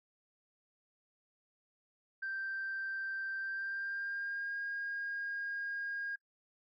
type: tone with pitch glide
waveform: sine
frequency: 1568 to 1625.2 Hz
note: G6 to G#6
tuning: 0 to -38 cents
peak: -35 dBFS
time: 2.22-6.16 s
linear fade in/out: 10 ms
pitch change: +62 cents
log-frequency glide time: 3.38-4.57 s
effects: noise-tail reverb RT60 0.1 s tail -25 dB re dry + tanh soft clip ceiling -32 dBFS